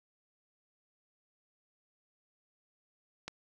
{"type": "click", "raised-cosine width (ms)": 0.2, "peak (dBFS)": -22, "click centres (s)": 3.28, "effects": []}